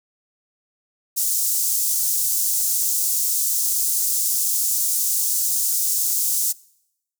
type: high-pass noise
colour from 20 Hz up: pink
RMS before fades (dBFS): -21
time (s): 1.16-6.53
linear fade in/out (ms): 20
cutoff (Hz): 6500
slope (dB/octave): 24
effects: noise-tail reverb RT60 0.8 s tail -23 dB re dry